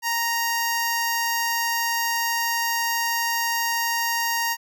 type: tone with notch filter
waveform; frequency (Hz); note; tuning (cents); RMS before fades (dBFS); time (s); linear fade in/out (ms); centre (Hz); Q
10% pulse; 932.3; A#5; 0; -24; 0.02-4.57; 50; 3500; 1.1
effects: none